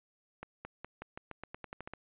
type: accelerating click train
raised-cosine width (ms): 0.5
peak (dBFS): -27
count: 13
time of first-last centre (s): 0.43-1.936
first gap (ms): 220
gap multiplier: 0.89
effects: resampled to 8000 Hz